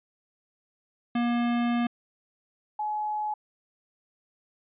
square / sine tone pair in turn, 238.4 / 847.7 Hz, A#3 / G#5, +39 / +35 cents, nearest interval octave + minor seventh, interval 2196 cents, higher second, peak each -24 / -27 dBFS, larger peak first, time 1.15-1.87 / 2.79-3.34 s, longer first, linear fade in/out 5 ms, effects resampled to 8000 Hz

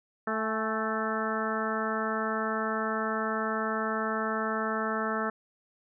harmonic tone with a mistuned harmonic, 220 Hz, A3, in tune, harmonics 1 / 2 / 3 / 4 / 5 / 6 / 7 / 8, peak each -34 / -35 / -36 / -39 / -37 / -33 / -39 / -38 dBFS, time 0.27-5.3 s, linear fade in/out 5 ms, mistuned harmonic 4, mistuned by -40 cents, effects none

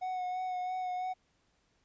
triangle tone with vibrato, 735 Hz, F#5, 12 cents flat, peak -31 dBFS, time 0.01-1.14 s, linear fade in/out 20 ms, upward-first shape sine, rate 3 Hz, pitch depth 21 cents each way, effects pink hiss -73 dBFS RMS until 1.84 s + resampled to 16000 Hz

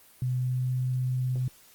sine tone with pitch glide, 126.5 to 127.45 Hz, B2 to C3, +42 to -45 cents, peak -25 dBFS, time 0.22-1.48 s, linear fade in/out 2 ms, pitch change +13 cents, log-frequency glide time 0.37-0.69 s, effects white hiss -56 dBFS RMS until 1.74 s + Opus 32 kbps

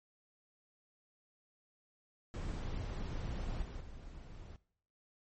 brown noise with level steps, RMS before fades -39 / -44 / -50 dBFS, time 2.34-4.56 s, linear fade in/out 0 ms, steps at 3.62 / 3.8 s, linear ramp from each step 10 ms, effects noise-tail reverb RT60 0.6 s tail -20 dB re dry + MP3 32 kbps

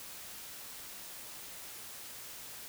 silence, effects white hiss -47 dBFS RMS until 2.68 s

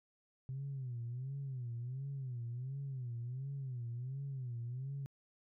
sine tone with vibrato, 128 Hz, C3, 38 cents flat, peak -38 dBFS, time 0.49-5.06 s, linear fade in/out 0 ms, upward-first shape sine, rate 1.4 Hz, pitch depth 150 cents each way, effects tanh soft clip ceiling -35 dBFS

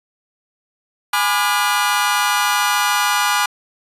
sawtooth chord, G# diminished seventh, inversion none, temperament just, 830.6 / 996.7 / 1196.1 / 1435.3 Hz, G#5 / B5 / D6 / F6, 0 / +16 / +31 / +47 cents, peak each -17 dBFS, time 1.13-3.46 s, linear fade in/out 5 ms, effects resampled to 32000 Hz

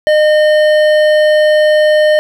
sine tone with hard clipping, 610 Hz, D#5, 34 cents flat, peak -8 dBFS, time 0.07-2.19 s, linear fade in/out 0 ms, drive 11 dB, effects none

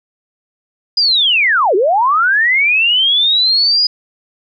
sine linear two-way sweep, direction down then up, 4978 to 350 to 4978 Hz, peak -9 dBFS, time 0.97-3.87 s, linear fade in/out 5 ms, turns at 1.75 s, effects none

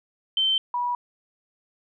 sine tone pair in turn, 3100 / 972.8 Hz, G7 / B5, -20 / -26 cents, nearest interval octave + minor sixth, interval 2006 cents, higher first, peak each -19 / -23 dBFS, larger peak first, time 0.37-0.58 / 0.74-0.95 s, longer neither, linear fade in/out 2 ms, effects none

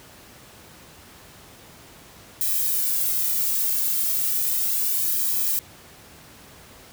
violet noise with flanger, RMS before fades -23 dBFS, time 2.41-5.59 s, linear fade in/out 0 ms, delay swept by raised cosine 1.4 to 2.05 ms, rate 0.34 Hz, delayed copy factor -0.9, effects pink hiss -47 dBFS RMS until 6.92 s + high-pass 60 Hz 12 dB/octave

